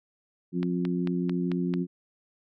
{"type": "harmonic tone", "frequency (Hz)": 88.6, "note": "F2", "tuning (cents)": 25, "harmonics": [2, 3, 4], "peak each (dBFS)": [-27, -31, -33], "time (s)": [0.52, 1.87], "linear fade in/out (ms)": 50}
{"type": "click train", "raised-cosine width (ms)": 0.3, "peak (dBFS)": -21, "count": 6, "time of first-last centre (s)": [0.63, 1.739], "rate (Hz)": 4.51}
{"effects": []}